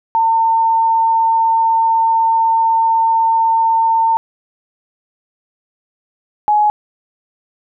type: tone pair in turn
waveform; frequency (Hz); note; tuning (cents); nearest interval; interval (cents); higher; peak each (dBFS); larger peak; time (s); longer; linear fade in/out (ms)
sine; 904 / 841; A5 / G#5; +47 / +22; minor second; 125; first; -10 / -9; second; 0.15-4.17 / 6.48-6.7; first; 0
effects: none